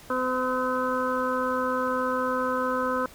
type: harmonic tone with a mistuned harmonic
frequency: 255.4 Hz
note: C4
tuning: 42 cents flat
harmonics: 1 / 2 / 4 / 5 / 6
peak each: -31 / -28 / -30 / -30 / -34 dBFS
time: 0.1-3.06 s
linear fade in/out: 2 ms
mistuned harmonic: 6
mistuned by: -17 cents
effects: pink hiss -49 dBFS RMS until 3.14 s